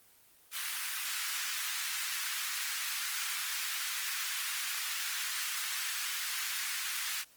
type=high-pass noise; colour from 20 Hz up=pink; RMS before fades=-36 dBFS; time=0.51-7.25 s; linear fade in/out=50 ms; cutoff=1400 Hz; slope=24 dB/octave; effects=white hiss -62 dBFS RMS until 7.36 s + Opus 24 kbps